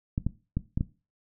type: clicks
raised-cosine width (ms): 5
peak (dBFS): -14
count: 5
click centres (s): 0.179 / 0.266 / 0.57 / 0.775 / 0.809
effects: noise-tail reverb RT60 0.3 s tail -17 dB re dry